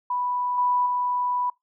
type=tone with level steps; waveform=sine; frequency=987 Hz; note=B5; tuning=1 cent flat; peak=-23 / -19 / -22 dBFS; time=0.1-1.5 s; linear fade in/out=5 ms; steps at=0.58 / 0.86 s; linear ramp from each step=2 ms; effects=noise-tail reverb RT60 0.2 s tail -24 dB re dry